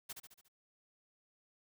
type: noise with echo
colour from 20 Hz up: white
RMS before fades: -44 dBFS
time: 0.09-0.13 s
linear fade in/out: 10 ms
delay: 71 ms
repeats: 5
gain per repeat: -5 dB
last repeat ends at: 0.485 s
effects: none